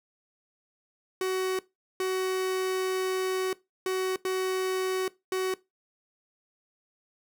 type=tone bursts at uneven times; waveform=45% pulse; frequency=374.7 Hz; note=F#4; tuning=22 cents sharp; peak=-26 dBFS; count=5; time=1.21-1.59 / 2-3.53 / 3.86-4.16 / 4.25-5.08 / 5.32-5.54 s; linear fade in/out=2 ms; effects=noise-tail reverb RT60 0.2 s tail -19 dB re dry